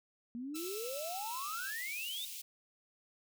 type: exponential sweep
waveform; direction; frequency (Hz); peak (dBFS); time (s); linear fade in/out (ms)
sine; up; 230 to 3729; -39; 0.35-2.25; 0
type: tone with tremolo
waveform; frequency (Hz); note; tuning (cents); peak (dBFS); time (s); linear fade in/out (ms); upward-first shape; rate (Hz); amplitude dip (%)
10% pulse; 1326; E6; +10; -40; 0.54-1.71; 10; sine; 10; 25
type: high-pass noise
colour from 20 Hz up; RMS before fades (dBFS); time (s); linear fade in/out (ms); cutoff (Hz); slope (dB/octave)
white; -45; 0.55-2.42; 10; 2400; 48
effects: none